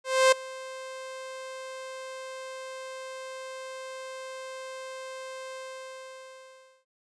sawtooth tone with ADSR envelope, 523.3 Hz, C5, in tune, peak -12 dBFS, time 0.04-6.85 s, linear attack 280 ms, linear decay 7 ms, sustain -22 dB, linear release 1300 ms, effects noise-tail reverb RT60 0.1 s tail -20 dB re dry + resampled to 22050 Hz

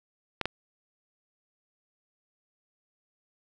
clicks, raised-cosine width 0.3 ms, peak -12 dBFS, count 2, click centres 0.413 / 0.456 s, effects 9-bit

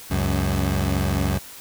20% pulse tone pair together, 69.25 / 93.5 Hz, C#2 / F#2, -1 / +19 cents, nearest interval perfect fourth, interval 520 cents, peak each -18 dBFS, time 0.1-1.39 s, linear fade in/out 20 ms, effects white hiss -41 dBFS RMS until 1.6 s

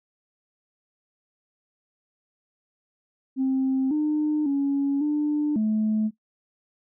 sine tone with pitch steps, 264.5 / 302.8 / 279.4 / 297.8 / 216.1 Hz, C4 / D#4 / C#4 / D4 / A3, +19 / -47 / +14 / +24 / -31 cents, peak -19 dBFS, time 3.36-6.11 s, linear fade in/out 50 ms, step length 550 ms, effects noise-tail reverb RT60 0.1 s tail -17 dB re dry + tanh soft clip ceiling -17 dBFS

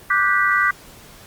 sine chord, G major seventh, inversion second, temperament just, 1176 / 1470 / 1568 / 1960 Hz, D6 / F#6 / G6 / B6, +2 / -12 / 0 / -14 cents, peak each -19 / -21 / -21 / -19 dBFS, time 0.1-0.71 s, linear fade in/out 5 ms, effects pink hiss -44 dBFS RMS until 1.26 s + Opus 32 kbps

